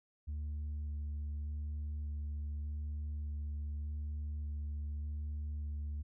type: tone with vibrato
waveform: sine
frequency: 74.2 Hz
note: D2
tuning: 18 cents sharp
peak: -34 dBFS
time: 0.27-6.03 s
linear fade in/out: 20 ms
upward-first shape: square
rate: 0.84 Hz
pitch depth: 10 cents each way
effects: tanh soft clip ceiling -36 dBFS